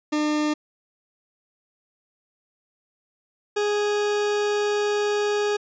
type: tone pair in turn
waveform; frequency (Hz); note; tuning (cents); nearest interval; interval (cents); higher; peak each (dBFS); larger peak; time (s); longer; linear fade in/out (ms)
40% pulse; 301.5 / 414.7; D4 / G#4; +46 / -3; tritone; 551; second; -20; neither; 0.12-0.54 / 3.56-5.57; second; 10
effects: resampled to 16000 Hz